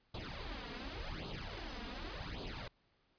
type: noise with flanger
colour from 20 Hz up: pink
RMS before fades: -44 dBFS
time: 0.14-2.68 s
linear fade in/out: 5 ms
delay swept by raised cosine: 0.25 to 4.25 ms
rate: 0.88 Hz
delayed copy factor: +0.75
effects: pink hiss -75 dBFS RMS until 3.18 s + resampled to 11025 Hz